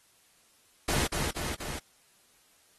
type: noise with echo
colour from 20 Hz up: pink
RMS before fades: -29 dBFS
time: 0.88-1.07 s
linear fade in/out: 5 ms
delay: 240 ms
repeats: 3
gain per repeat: -3 dB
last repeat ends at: 1.79 s
effects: white hiss -64 dBFS RMS until 2.78 s + AAC 32 kbps